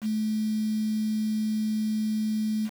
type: tone with quantisation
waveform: sine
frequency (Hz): 215.9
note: A3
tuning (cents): -33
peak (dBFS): -24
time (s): 0.01-2.7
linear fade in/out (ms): 50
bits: 7
effects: none